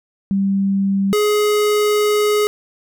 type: tone pair in turn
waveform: sine / square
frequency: 196 / 419.3 Hz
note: G3 / G#4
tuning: 0 / +17 cents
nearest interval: octave + minor second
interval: 1317 cents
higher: second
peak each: -14 dBFS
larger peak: neither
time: 0.31-1.13 / 1.13-2.47 s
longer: second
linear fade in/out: 0 ms
effects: none